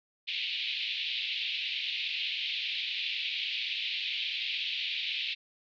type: band-pass noise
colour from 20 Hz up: pink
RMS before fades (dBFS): -34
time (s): 0.27-5.35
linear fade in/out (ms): 20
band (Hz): 2400 to 4000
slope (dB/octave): 48
effects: none